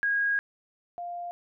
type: tone pair in turn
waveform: sine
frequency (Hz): 1639 / 699.3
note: G#6 / F5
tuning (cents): -23 / +2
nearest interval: octave + minor third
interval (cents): 1475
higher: first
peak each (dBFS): -23 / -33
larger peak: first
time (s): 0.03-0.39 / 0.98-1.31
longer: first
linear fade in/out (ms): 0
effects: none